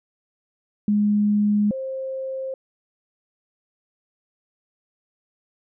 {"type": "tone pair in turn", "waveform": "sine", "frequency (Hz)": [207.7, 529.1], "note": ["G#3", "C5"], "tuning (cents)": [0, 19], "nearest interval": "octave + major third", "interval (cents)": 1619, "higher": "second", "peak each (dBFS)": [-16, -26], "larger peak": "first", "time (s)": [[0.88, 1.71], [1.71, 2.54]], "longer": "neither", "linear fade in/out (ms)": 2, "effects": []}